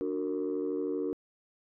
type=chord; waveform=sine; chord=D augmented; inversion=none; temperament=just; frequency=293.7 / 367.1 / 458.9 Hz; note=D4 / F#4 / A#4; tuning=0 / -14 / -27 cents; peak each=-33 dBFS; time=0.01-1.13 s; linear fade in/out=0 ms; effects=tanh soft clip ceiling -24 dBFS